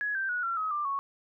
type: tone with pitch steps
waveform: sine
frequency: 1678 / 1565.6 / 1460.8 / 1363 / 1271.7 / 1186.5 / 1107.1 Hz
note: G#6 / G6 / F#6 / F6 / D#6 / D6 / C#6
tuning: +17 / -3 / -23 / -43 / +37 / +17 / -3 cents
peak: -28 dBFS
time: 0.01-0.99 s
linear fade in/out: 0 ms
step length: 140 ms
effects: none